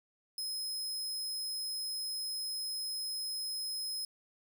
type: tone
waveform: sawtooth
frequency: 5120 Hz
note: D#8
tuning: 49 cents sharp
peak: -33 dBFS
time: 0.38-4.05 s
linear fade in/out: 2 ms
effects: none